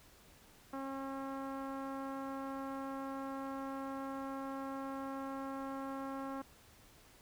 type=tone with low-pass filter; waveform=sawtooth; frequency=270.7 Hz; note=C#4; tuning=41 cents flat; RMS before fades=-42 dBFS; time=0.73-6.42 s; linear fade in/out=5 ms; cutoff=1200 Hz; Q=2.2; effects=pink hiss -62 dBFS RMS until 7.21 s